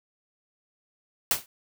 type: noise with exponential decay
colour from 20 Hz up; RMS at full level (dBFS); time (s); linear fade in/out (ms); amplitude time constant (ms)
white; -19; 1.31-1.46; 1; 32
effects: none